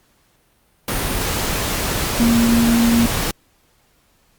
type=tone in noise; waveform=sine; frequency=233.1 Hz; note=A#3; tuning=in tune; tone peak=-12 dBFS; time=2.2-3.06 s; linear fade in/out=2 ms; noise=pink; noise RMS=-21 dBFS; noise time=0.88-3.31 s; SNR=+6 dB; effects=pink hiss -59 dBFS RMS until 4.38 s + Opus 48 kbps